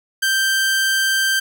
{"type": "tone", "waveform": "sawtooth", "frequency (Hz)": 1568, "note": "G6", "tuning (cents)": 0, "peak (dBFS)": -12, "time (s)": [0.22, 1.4], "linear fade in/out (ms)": 10, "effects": []}